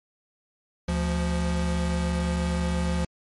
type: tone pair together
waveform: square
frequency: 73.42 / 174.12 Hz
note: D2 / F3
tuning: 0 / -5 cents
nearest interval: octave + minor third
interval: 1495 cents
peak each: -27 dBFS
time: 0.88-3.05 s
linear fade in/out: 5 ms
effects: MP3 48 kbps